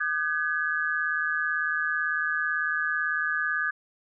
sine tone cluster, 1218 / 1524 / 1682 Hz, D#6 / G6 / G#6, -37 / -49 / +22 cents, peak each -33 / -29 / -27 dBFS, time 0-3.71 s, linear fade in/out 10 ms, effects none

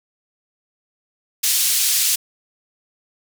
white band-pass noise, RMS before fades -18 dBFS, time 1.43-2.16 s, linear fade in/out 10 ms, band 3300 to 13000 Hz, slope 12 dB/octave, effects none

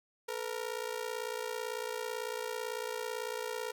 sawtooth ring-modulated tone, 466.2 Hz, A#4, in tune, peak -29 dBFS, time 0.28-3.72 s, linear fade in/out 10 ms, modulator 29 Hz, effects none

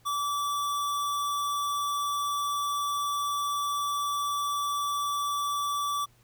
square tone, 1156 Hz, D6, 28 cents flat, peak -28 dBFS, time 0.05-6.06 s, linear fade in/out 20 ms, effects added 118 Hz sine -62 dBFS peak until 6.23 s + pink hiss -64 dBFS RMS until 6.23 s

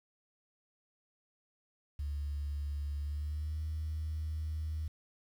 sine tone with pitch glide, 72.4 to 78.05 Hz, D2 to D#2, -24 to +6 cents, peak -33 dBFS, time 1.99-4.88 s, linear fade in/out 5 ms, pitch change +130 cents, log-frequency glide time 2.98-3.62 s, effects tanh soft clip ceiling -30 dBFS + 10-bit

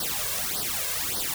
white noise with flanger, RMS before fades -29 dBFS, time 0-1.34 s, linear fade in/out 2 ms, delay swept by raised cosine 0.2 to 1.9 ms, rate 1.7 Hz, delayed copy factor +1, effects none

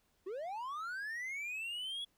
triangle linear sweep, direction up, 349.2 to 3392 Hz, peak -37 dBFS, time 0.26-2.05 s, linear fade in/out 10 ms, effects pink hiss -75 dBFS RMS until 2.17 s

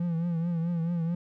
triangle tone with vibrato, 168.9 Hz, E3, 42 cents sharp, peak -24 dBFS, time 0-1.15 s, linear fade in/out 5 ms, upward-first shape triangle, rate 4.6 Hz, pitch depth 77 cents each way, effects none

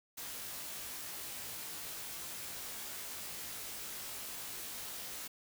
white noise with comb filter, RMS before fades -44 dBFS, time 0.17-5.28 s, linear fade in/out 10 ms, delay 19 ms, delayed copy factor +0.9, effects none

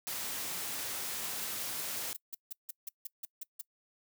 white noise, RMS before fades -38 dBFS, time 0.07-2.13 s, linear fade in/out 0 ms
violet noise bursts, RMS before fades -40 dBFS, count 14, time 1.24-3.614 s, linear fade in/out 5 ms, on 21 ms, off 160 ms
effects noise-tail reverb RT60 0.1 s tail -24 dB re dry + high-pass 100 Hz 12 dB/octave

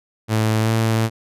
sawtooth tone with pitch glide, 109.7 to 112.13 Hz, A2 to A2, -5 to +33 cents, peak -12 dBFS, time 0.28-1.1 s, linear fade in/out 50 ms, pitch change +38 cents, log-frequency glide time 0.6-0.68 s, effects resampled to 32000 Hz

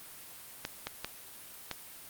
clicks, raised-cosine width 0.2 ms, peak -17 dBFS, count 4, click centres 0.651 / 0.87 / 1.046 / 1.713 s, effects white hiss -49 dBFS RMS until 2.09 s + Opus 32 kbps

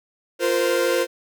45% pulse chord, F suspended fourth, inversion none, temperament equal with one note detuned, 349.2 / 466.2 / 518.4 Hz, F4 / Bb4 / C5, 0 / 0 / -16 cents, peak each -24 / -24 / -21 dBFS, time 0.39-1.07 s, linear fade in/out 50 ms, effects none

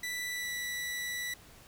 sawtooth tone with pitch glide, 1975.5 to 1961.9 Hz, B6 to B6, 0 to -12 cents, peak -31 dBFS, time 0.03-1.34 s, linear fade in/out 5 ms, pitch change -12 cents, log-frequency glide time 0.29-0.53 s, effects pink hiss -56 dBFS RMS until 1.67 s

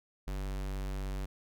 square tone, 48.25 Hz, G1, 27 cents flat, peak -35 dBFS, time 0.27-1.26 s, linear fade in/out 10 ms, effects none

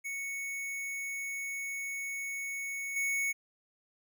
square tone with level steps, 2217 Hz, C#7, in tune, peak -36 / -30 dBFS, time 0.04-3.33 s, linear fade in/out 20 ms, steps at 2.96 s, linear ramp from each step 5 ms, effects none

